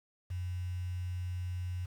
sine tone with quantisation, 90 Hz, F#2, 47 cents flat, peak -34 dBFS, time 0.3-1.86 s, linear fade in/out 10 ms, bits 9, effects none

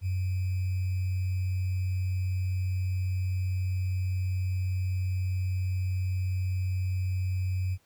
sine tone with sample-and-hold, 92.5 Hz, F#2, in tune, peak -26 dBFS, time 0.01-7.78 s, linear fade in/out 50 ms, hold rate 2450 Hz, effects pink hiss -67 dBFS RMS until 7.85 s

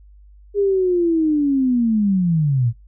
sine linear sweep, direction down, 410.5 to 110.9 Hz, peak -14 dBFS, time 0.54-2.73 s, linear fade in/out 50 ms, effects noise-tail reverb RT60 0.2 s tail -25 dB re dry + added 50 Hz sine -43 dBFS peak until 2.87 s

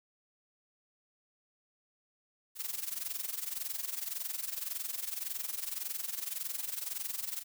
blue noise with amplitude modulation, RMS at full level -35 dBFS, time 2.55-7.44 s, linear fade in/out 50 ms, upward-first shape sine, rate 21.8 Hz, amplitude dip 80%, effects none

